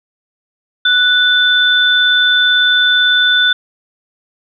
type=tone pair together; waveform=sine; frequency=1480 / 3522 Hz; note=F#6 / A7; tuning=0 / +1 cents; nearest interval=octave + minor third; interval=1501 cents; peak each=-11 dBFS; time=0.85-3.53 s; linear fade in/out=5 ms; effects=none